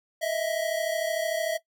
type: tone pair together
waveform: square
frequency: 630.7 / 664 Hz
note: D#5 / E5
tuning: +23 / +12 cents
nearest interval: minor second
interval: 89 cents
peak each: -30 / -29 dBFS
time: 0.21-1.58 s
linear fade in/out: 20 ms
effects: noise-tail reverb RT60 0.1 s tail -17 dB re dry